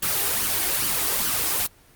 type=noise with flanger; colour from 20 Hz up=white; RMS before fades=-23 dBFS; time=0.02-1.67 s; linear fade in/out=10 ms; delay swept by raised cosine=0.65 to 2.75 ms; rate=2.4 Hz; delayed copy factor=+0.55; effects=pink hiss -54 dBFS RMS until 1.95 s + Opus 24 kbps